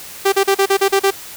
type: tone bursts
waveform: sawtooth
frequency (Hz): 392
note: G4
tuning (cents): 0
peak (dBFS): -7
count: 8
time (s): 0.25-1.108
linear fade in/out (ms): 10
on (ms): 74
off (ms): 38
effects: white hiss -34 dBFS RMS until 1.36 s